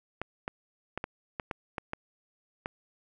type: clicks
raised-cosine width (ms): 0.5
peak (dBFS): -18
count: 9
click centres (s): 0.216 / 0.479 / 0.976 / 1.041 / 1.398 / 1.512 / 1.782 / 1.934 / 2.659
effects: none